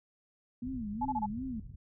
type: low-pass noise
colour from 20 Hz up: white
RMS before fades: -46 dBFS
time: 0.62-1.76 s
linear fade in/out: 10 ms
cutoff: 130 Hz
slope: 24 dB/octave
type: tone with vibrato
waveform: sine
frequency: 232.4 Hz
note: A#3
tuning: 5 cents flat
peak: -35 dBFS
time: 0.62-1.6 s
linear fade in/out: 5 ms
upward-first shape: sine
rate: 2.7 Hz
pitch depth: 230 cents each way
type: tone bursts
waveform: sine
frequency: 856 Hz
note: A5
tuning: 48 cents flat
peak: -29 dBFS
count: 4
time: 1.01-1.262 s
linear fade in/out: 10 ms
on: 45 ms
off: 24 ms
effects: none